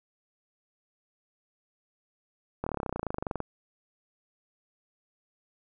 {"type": "slowing click train", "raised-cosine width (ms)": 1, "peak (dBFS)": -17, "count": 23, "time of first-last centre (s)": [2.64, 3.403], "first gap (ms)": 25, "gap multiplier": 1.03, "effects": []}